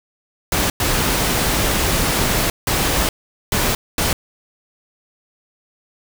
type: noise bursts at uneven times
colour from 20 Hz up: pink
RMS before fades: -18 dBFS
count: 5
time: 0.52-0.7 / 0.8-2.5 / 2.67-3.09 / 3.52-3.75 / 3.98-4.13 s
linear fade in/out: 2 ms
effects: none